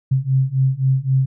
sine beating tone pair, 130.81 / 134.61 Hz, C3 / C3, 0 / +50 cents, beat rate 3.8 Hz, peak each -18 / -17 dBFS, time 0.11-1.26 s, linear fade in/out 10 ms, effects none

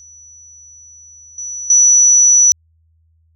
sine tone with level steps, 5920 Hz, F#8, in tune, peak -38 / -23 / -6 dBFS, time 0-2.52 s, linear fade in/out 0 ms, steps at 1.38 / 1.7 s, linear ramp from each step 2 ms, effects added 81 Hz sine -53 dBFS peak until 3.35 s

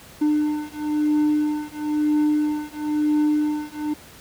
triangle beating tone pair, 300 / 301 Hz, D4 / D4, +37 / +43 cents, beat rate 1 Hz, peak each -20 dBFS, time 0.21-3.94 s, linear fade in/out 10 ms, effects pink hiss -45 dBFS RMS until 4.2 s + high-pass 60 Hz 12 dB/octave

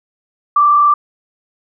sine tone with frequency modulation, 1173 Hz, D6, 2 cents flat, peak -7 dBFS, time 0.56-0.94 s, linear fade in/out 5 ms, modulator 35.2 Hz, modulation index 0.56, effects none

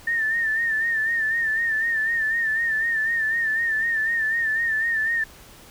sine tone with vibrato, 1803 Hz, A6, 42 cents sharp, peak -20 dBFS, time 0.07-5.24 s, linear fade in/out 5 ms, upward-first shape sine, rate 4 Hz, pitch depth 60 cents each way, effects pink hiss -47 dBFS RMS until 5.7 s

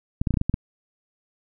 clicks, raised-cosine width 5 ms, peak -9 dBFS, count 8, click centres 0.215 / 0.272 / 0.307 / 0.341 / 0.372 / 0.414 / 0.496 / 0.541 s, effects none

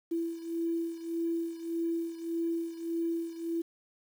sine beating tone pair, 333.2 / 334.9 Hz, E4 / E4, +19 / +27 cents, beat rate 1.7 Hz, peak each -32 / -36 dBFS, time 0.11-3.62 s, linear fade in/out 10 ms, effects 9-bit

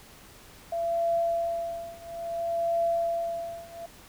sine tone with tremolo, 676 Hz, E5, 43 cents sharp, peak -22 dBFS, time 0.72-3.86 s, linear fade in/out 5 ms, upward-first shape triangle, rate 0.59 Hz, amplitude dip 95%, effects pink hiss -51 dBFS RMS until 4.08 s

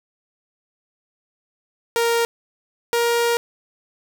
sawtooth tone pair in turn, 466.2 / 470.8 Hz, A#4 / A#4, 0 / +17 cents, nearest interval unison, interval 17 cents, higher second, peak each -13 dBFS, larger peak neither, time 1.96-2.25 / 2.93-3.37 s, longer second, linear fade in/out 0 ms, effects none

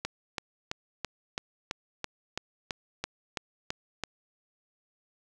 click train, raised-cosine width 0.2 ms, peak -14 dBFS, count 13, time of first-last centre 0.05-4.037 s, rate 3.01 Hz, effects none

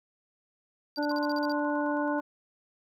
triangle tone bursts, 4699 Hz, D8, in tune, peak -37 dBFS, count 9, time 0.96-1.52 s, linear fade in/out 0 ms, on 24 ms, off 43 ms
harmonic tone, 293.7 Hz, D4, in tune, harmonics 1 / 2 / 3 / 5, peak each -29 / -32 / -34 / -36 dBFS, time 0.97-2.21 s, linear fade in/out 20 ms
sine tone with tremolo, 1046.5 Hz, C6, in tune, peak -36 dBFS, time 1.11-2.2 s, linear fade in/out 0 ms, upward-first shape square, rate 9.3 Hz, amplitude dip 45%
effects none

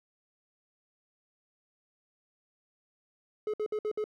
triangle tone bursts, 425.7 Hz, G#4, 43 cents sharp, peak -27 dBFS, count 5, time 3.47-4.041 s, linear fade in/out 2 ms, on 67 ms, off 59 ms, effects none

